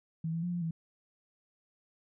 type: tone with pitch steps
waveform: sine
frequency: 162.2 / 165.8 / 176.3 / 174.4 / 163.9 Hz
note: E3 / E3 / F3 / F3 / E3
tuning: -28 / +10 / +17 / -2 / -10 cents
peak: -31 dBFS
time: 0.24-0.71 s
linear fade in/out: 5 ms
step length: 94 ms
effects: none